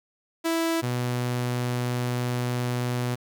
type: tone pair in turn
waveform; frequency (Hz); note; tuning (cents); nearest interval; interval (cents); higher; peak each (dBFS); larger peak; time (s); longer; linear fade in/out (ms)
sawtooth; 329.6 / 123.16; E4 / B2; 0 / -4; octave + perfect fourth; 1704; first; -19 / -21; first; 0.44-0.82 / 0.82-3.16; second; 20
effects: 9-bit